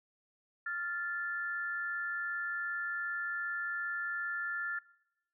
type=tone pair together; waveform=sine; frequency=1392.6 / 1750 Hz; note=F6 / A6; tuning=-5 / -10 cents; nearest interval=major third; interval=395 cents; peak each=-37 / -37 dBFS; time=0.66-4.79 s; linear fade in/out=5 ms; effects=noise-tail reverb RT60 0.9 s tail -21 dB re dry